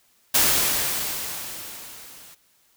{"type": "noise with level ramp", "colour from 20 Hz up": "white", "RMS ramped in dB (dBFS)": [-17, -47], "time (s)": [0.34, 2.35], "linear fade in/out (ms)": 10, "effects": ["white hiss -62 dBFS RMS until 2.76 s"]}